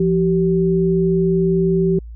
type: tone pair together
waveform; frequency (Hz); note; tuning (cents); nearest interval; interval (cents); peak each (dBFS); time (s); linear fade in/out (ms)
sine; 171.4 / 384.6; F3 / G4; -32 / -33; octave + major second; 1399; -16; 0-1.99; 5
effects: added 57 Hz sine -31 dBFS peak until 2.15 s